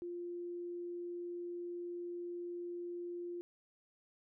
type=tone; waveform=sine; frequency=349.2 Hz; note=F4; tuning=in tune; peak=-40 dBFS; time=0.02-3.41 s; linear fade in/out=0 ms; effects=none